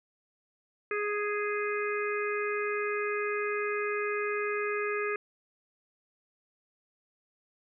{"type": "harmonic tone", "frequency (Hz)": 415.3, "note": "G#4", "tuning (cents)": 0, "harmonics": [1, 3, 4, 5, 6], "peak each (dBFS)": [-31, -36, -37, -38, -39], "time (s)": [0.91, 5.16], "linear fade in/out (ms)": 2, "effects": []}